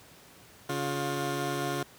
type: tone pair together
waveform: 15% pulse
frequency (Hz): 140.94 / 354.8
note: C#3 / F4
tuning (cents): +29 / +27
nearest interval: octave + major third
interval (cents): 1598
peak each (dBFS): -26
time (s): 0.69-1.83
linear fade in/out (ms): 5
effects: pink hiss -54 dBFS RMS until 1.98 s + high-pass 80 Hz 12 dB/octave